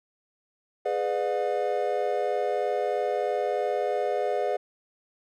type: chord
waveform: triangle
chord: G# diminished seventh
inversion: none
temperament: just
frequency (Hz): 415.3 / 498.4 / 598 / 717.6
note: G#4 / B4 / D5 / F5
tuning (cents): 0 / +16 / +31 / +47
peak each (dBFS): -28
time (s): 0.85-4.57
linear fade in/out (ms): 10
effects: none